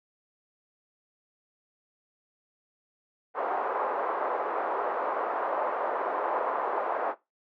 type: band-pass noise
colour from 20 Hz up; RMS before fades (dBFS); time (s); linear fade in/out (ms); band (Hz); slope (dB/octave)
white; -30; 3.34-7.15; 50; 430 to 1100; 24
effects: noise-tail reverb RT60 0.2 s tail -17 dB re dry

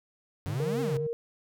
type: exponential two-way sweep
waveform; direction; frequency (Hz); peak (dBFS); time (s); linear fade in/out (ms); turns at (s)
45% pulse; up then down; 88.2 to 277.2 to 119.8; -32; 0.46-0.97; 0; 0.81
type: tone with vibrato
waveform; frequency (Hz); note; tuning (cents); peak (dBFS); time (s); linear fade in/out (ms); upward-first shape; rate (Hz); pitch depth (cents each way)
triangle; 143.4; D3; -41; -31; 0.47-1.07; 5; square; 5.6; 65
type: tone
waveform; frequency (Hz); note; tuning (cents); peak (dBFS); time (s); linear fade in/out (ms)
sine; 466.2; A#4; 0; -29; 0.6-1.13; 0
effects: none

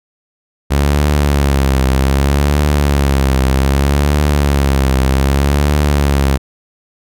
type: tone with vibrato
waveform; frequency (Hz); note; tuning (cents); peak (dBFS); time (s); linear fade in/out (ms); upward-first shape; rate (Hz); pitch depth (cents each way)
sawtooth; 69.6; C#2; +8; -6; 0.7-6.38; 20; triangle; 0.64; 110
effects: none

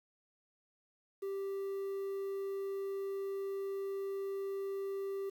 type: tone with quantisation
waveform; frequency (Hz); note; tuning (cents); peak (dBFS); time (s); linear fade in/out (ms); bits
triangle; 392; G4; 0; -34; 1.22-5.3; 10; 10
effects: none

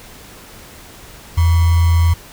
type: tone with sample-and-hold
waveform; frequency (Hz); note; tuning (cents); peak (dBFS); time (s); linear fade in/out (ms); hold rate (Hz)
sine; 84.2; E2; +37; -9; 1.37-2.14; 10; 1050
effects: pink hiss -39 dBFS RMS until 2.32 s

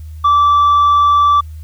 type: tone with tanh clipping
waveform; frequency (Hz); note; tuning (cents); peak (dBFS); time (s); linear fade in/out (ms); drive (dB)
sine; 1162; D6; -19; -8; 0.24-1.41; 10; 2
effects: added 78 Hz sine -27 dBFS peak until 1.63 s + white hiss -53 dBFS RMS until 1.63 s

